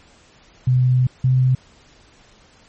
sine tone pair in turn, 126.8 / 128.87 Hz, B2 / C3, +46 / -26 cents, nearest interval unison, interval 28 cents, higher second, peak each -12 dBFS, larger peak neither, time 0.67-1.07 / 1.24-1.55 s, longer first, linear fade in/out 5 ms, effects pink hiss -51 dBFS RMS until 2.68 s + MP3 32 kbps

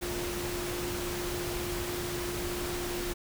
sine tone in noise, 352.8 Hz, F4, 18 cents sharp, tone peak -35 dBFS, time 0.01-3.14 s, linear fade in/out 20 ms, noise pink, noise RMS -36 dBFS, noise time 0.01-3.14 s, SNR -2 dB, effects none

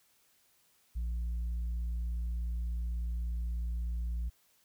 sine tone, 58.27 Hz, A#1, in tune, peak -29 dBFS, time 0.95-4.3 s, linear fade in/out 20 ms, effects tanh soft clip ceiling -31 dBFS + white hiss -69 dBFS RMS until 4.64 s

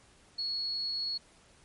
sine tone, 4350 Hz, C#8, 33 cents flat, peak -31 dBFS, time 0.38-1.18 s, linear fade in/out 10 ms, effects pink hiss -61 dBFS RMS until 1.64 s + MP3 48 kbps

